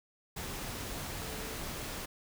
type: tone in noise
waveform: sine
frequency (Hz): 440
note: A4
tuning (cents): 0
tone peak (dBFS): -48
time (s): 1.21-1.57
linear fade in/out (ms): 10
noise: pink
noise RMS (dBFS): -40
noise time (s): 0.36-2.06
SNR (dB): -11
effects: none